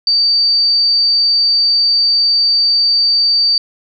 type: tone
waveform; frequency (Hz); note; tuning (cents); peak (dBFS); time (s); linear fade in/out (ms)
sine; 4619; D8; -30; -9; 0.07-3.58; 2
effects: none